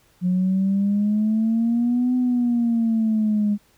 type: exponential two-way sweep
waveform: sine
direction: up then down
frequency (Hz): 178.8 to 252.3 to 204.6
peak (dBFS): -16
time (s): 0.21-3.58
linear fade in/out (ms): 50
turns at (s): 2.15
effects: tanh soft clip ceiling -13 dBFS + pink hiss -59 dBFS RMS until 3.77 s